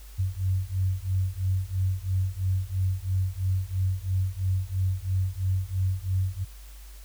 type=beating tone pair; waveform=sine; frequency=92.5 / 95.5 Hz; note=F#2 / G2; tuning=0 / -45 cents; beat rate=3 Hz; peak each=-27 / -27 dBFS; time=0.18-6.45 s; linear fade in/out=20 ms; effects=added 50 Hz sine -42 dBFS peak until 7.04 s + white hiss -53 dBFS RMS until 7.04 s